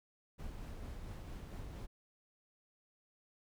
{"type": "noise with tremolo", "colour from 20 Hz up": "brown", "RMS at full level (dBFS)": -45, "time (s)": [0.38, 1.87], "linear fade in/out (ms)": 20, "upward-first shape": "sine", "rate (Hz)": 4.4, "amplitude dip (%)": 25, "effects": []}